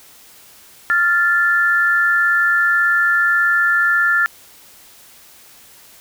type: tone pair together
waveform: sine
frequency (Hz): 1391 / 1752.6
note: F6 / A6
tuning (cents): -7 / -7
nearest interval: major third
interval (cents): 400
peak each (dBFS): -15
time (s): 0.9-4.26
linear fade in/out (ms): 0
effects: white hiss -45 dBFS RMS until 6 s